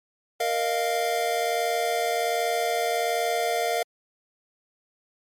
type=chord; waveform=square; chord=Bb suspended fourth; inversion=none; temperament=equal with one note detuned; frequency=466.2 / 617.2 / 698.5 Hz; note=Bb4 / Eb5 / F5; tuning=0 / -14 / 0 cents; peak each=-29 / -31 / -26 dBFS; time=0.4-3.83 s; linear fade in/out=5 ms; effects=MP3 64 kbps